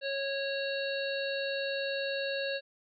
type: harmonic tone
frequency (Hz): 550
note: C#5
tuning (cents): -14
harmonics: 1 / 3 / 5 / 7 / 8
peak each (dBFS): -33 / -38 / -40 / -41 / -42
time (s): 0.01-2.61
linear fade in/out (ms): 50
effects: none